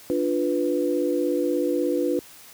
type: chord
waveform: sine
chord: B diminished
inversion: first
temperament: equal with one note detuned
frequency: 293.7 / 350.2 / 493.9 Hz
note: D4 / F4 / B4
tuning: 0 / +5 / 0 cents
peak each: -25 dBFS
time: 0.1-2.19 s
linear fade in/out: 0 ms
effects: white hiss -47 dBFS RMS until 2.53 s + high-pass 60 Hz 12 dB/octave